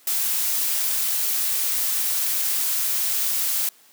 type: noise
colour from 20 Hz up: blue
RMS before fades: -23 dBFS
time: 0.07-3.69 s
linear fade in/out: 2 ms
effects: white hiss -54 dBFS RMS until 3.92 s + high-pass 200 Hz 12 dB/octave